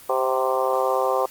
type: harmonic tone with a mistuned harmonic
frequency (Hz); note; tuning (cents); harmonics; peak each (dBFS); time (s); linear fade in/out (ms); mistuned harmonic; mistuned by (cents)
130.81; C3; 0; 3 / 4 / 5 / 6 / 7 / 8 / 9; -27 / -23 / -29 / -26 / -30 / -27 / -30; 0.09-1.26; 5; 6; -31
effects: white hiss -45 dBFS RMS until 1.3 s + Opus 32 kbps